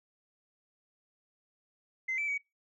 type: tone with pitch steps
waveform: sine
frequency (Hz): 2066 / 2320 / 2262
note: C7 / D7 / C#7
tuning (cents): -22 / -22 / +34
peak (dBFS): -29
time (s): 2.08-2.38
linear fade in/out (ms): 10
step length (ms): 100
effects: noise-tail reverb RT60 0.2 s tail -22 dB re dry + tanh soft clip ceiling -26 dBFS